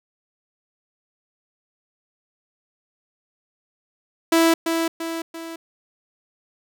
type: tone with echo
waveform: sawtooth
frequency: 329.6 Hz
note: E4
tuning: in tune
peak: -10 dBFS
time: 4.32-4.54 s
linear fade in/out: 5 ms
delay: 340 ms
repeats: 3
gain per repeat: -6 dB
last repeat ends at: 5.56 s
effects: none